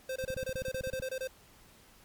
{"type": "tone bursts", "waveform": "square", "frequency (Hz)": 522, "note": "C5", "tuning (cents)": -4, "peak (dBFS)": -34, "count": 13, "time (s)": [0.09, 1.275], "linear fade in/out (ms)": 5, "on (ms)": 69, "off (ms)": 24}
{"type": "click train", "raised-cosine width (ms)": 5, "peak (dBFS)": -29, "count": 13, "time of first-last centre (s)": [0.24, 0.999], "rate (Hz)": 15.8}
{"effects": ["pink hiss -59 dBFS RMS until 2.04 s", "MP3 96 kbps"]}